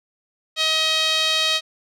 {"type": "tone with band-pass filter", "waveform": "sawtooth", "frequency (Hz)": 633, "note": "D#5", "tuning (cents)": 30, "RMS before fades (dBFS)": -20, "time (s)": [0.56, 1.61], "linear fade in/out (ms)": 50, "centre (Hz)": 3700, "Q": 2.8, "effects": []}